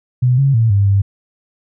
sine tone with pitch steps, 125.1 / 137.6 / 113.6 / 100.1 / 99 Hz, B2 / C#3 / A#2 / G2 / G2, +23 / -12 / -44 / +37 / +18 cents, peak -9 dBFS, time 0.22-1.02 s, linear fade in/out 10 ms, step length 160 ms, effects none

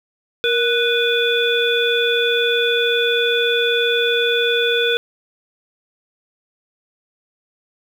harmonic tone with a mistuned harmonic, 493.9 Hz, B4, in tune, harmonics 1 / 3 / 5 / 7, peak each -18 / -21 / -24 / -20 dBFS, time 0.44-4.97 s, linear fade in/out 0 ms, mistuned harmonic 1, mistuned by -83 cents, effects 7-bit

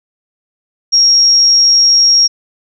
sine tone, 5588 Hz, F8, in tune, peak -5 dBFS, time 0.92-2.28 s, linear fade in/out 20 ms, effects none

